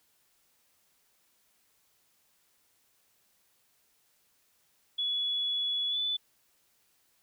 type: tone with pitch glide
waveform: sine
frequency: 3395 to 3486 Hz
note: G#7 to A7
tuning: +37 to -17 cents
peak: -28 dBFS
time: 4.98-6.17 s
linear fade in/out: 10 ms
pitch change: +46 cents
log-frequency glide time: 5.89-5.98 s
effects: white hiss -70 dBFS RMS until 7.22 s